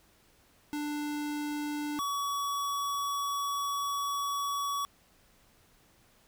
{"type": "tone pair in turn", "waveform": "square", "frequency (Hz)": [295.6, 1131], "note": ["D4", "C#6"], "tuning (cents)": [11, 34], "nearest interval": "octave + major seventh", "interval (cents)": 2323, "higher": "second", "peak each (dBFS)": [-33, -31], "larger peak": "second", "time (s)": [[0.73, 1.99], [1.99, 4.85]], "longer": "second", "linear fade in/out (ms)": 0, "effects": ["pink hiss -64 dBFS RMS until 6.27 s"]}